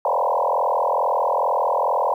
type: tone with frequency modulation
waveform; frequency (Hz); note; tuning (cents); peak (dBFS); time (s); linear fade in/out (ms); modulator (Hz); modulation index
sine; 762; G5; -49; -17; 0.05-2.14; 2; 42.3; 5.9
effects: 9-bit